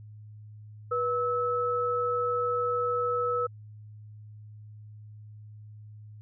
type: tone pair together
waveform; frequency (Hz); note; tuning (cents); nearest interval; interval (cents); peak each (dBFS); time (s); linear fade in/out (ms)
sine; 486.9 / 1300; B4 / E6; -25 / -24; octave + perfect fourth; 1701; -28; 0.91-3.47; 10
effects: added 106 Hz sine -44 dBFS peak until 6.21 s